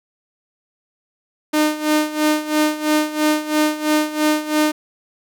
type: tone with tremolo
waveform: sawtooth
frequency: 304.7 Hz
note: D#4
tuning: 36 cents flat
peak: -9 dBFS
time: 1.53-4.72 s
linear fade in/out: 10 ms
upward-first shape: sine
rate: 3 Hz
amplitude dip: 80%
effects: none